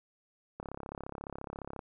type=click train; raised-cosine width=1 ms; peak=-26 dBFS; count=42; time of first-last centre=0.6-1.792 s; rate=34.4 Hz; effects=none